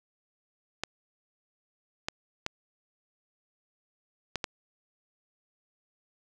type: clicks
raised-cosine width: 0.2 ms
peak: -13 dBFS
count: 5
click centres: 0.836 / 2.085 / 2.464 / 4.357 / 4.442 s
effects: none